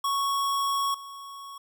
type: tone with level steps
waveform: square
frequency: 1108.7 Hz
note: C#6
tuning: in tune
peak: -25 / -40 dBFS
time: 0.04-1.58 s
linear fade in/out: 5 ms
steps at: 0.94 s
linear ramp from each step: 5 ms
effects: none